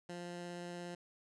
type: tone with vibrato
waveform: 15% pulse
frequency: 175 Hz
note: F3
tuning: 4 cents sharp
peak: -37 dBFS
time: 0.09-0.95 s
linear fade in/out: 5 ms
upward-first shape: triangle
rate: 17 Hz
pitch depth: 8 cents each way
effects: resampled to 22050 Hz